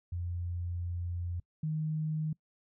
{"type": "tone pair in turn", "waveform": "sine", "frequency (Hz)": [87.31, 155.57], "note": ["F2", "D#3"], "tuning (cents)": [0, 0], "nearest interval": "minor seventh", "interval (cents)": 1000, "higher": "second", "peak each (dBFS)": [-33, -30], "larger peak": "second", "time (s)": [[0.12, 1.4], [1.63, 2.33]], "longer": "first", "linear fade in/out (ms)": 5, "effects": ["noise-tail reverb RT60 0.1 s tail -24 dB re dry"]}